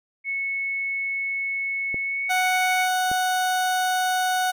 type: tone with pitch glide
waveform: sine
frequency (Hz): 2202 to 2229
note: C#7 to C#7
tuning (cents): -12 to +9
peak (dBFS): -24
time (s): 0.24-2.89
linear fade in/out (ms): 50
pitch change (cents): +21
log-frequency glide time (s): 2.01-2.38
type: clicks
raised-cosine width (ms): 2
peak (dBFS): -20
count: 2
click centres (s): 1.944 / 3.115
type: tone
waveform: 30% pulse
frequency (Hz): 739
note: F#5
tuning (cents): -2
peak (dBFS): -18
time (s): 2.29-4.52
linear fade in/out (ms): 20
effects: none